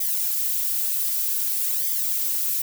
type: noise with flanger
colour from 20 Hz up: violet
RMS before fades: -24 dBFS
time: 0-2.62 s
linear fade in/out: 5 ms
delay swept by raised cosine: 0.72 to 5.62 ms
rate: 0.53 Hz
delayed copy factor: -0.85
effects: none